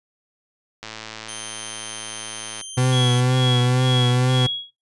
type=click train; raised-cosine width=0.2 ms; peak=-16 dBFS; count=197; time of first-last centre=0.83-2.612 s; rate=110 Hz
type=tone; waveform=5% pulse; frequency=3137 Hz; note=G7; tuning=1 cent sharp; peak=-22 dBFS; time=1.28-3.21 s; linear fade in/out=10 ms
type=tone with vibrato; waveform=40% pulse; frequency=125.8 Hz; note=B2; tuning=32 cents sharp; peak=-15 dBFS; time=2.77-4.47 s; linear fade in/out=10 ms; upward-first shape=triangle; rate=2.1 Hz; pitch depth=43 cents each way
type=tone with tremolo; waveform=sine; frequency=3322 Hz; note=G#7; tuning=in tune; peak=-21 dBFS; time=2.91-4.71 s; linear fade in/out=20 ms; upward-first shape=sine; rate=2.1 Hz; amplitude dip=95%
effects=noise-tail reverb RT60 0.3 s tail -25 dB re dry + resampled to 24000 Hz